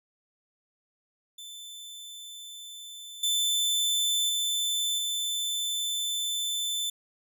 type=tone with level steps; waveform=sawtooth; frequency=3529 Hz; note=A7; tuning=4 cents sharp; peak=-38 / -21 / -23 / -25 dBFS; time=1.38-6.9 s; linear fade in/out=5 ms; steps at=3.23 / 4.29 / 4.98 s; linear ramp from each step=5 ms; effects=none